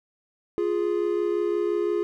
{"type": "tone pair together", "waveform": "triangle", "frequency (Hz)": [349.2, 415], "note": ["F4", "G#4"], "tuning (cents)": [0, -1], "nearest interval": "minor third", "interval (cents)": 299, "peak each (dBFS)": -23, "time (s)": [0.58, 2.03], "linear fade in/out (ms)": 0, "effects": []}